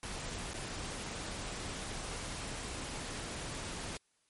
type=noise with dropouts; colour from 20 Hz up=pink; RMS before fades=-41 dBFS; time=0.03-3.97 s; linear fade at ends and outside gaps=1 ms; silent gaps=0.535-0.541 s; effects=white hiss -75 dBFS RMS until 4.29 s + MP3 48 kbps